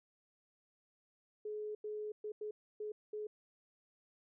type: tone bursts at uneven times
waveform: sine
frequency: 423.9 Hz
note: G#4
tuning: 35 cents sharp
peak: -39 dBFS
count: 6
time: 1.45-1.75 / 1.84-2.12 / 2.24-2.32 / 2.41-2.51 / 2.8-2.92 / 3.13-3.27 s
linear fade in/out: 5 ms
effects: none